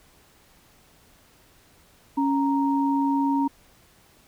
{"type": "tone pair together", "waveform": "sine", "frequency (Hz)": [276.8, 932.3], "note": ["C#4", "A#5"], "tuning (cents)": [-2, 0], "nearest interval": "octave + major sixth", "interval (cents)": 2102, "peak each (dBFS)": [-21, -25], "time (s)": [2.17, 3.48], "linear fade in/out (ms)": 10, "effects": ["pink hiss -57 dBFS RMS until 4.27 s"]}